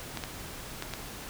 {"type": "clicks", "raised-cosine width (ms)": 0.2, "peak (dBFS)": -17, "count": 4, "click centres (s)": [0.173, 0.238, 0.824, 0.937], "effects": ["pink hiss -42 dBFS RMS until 1.29 s"]}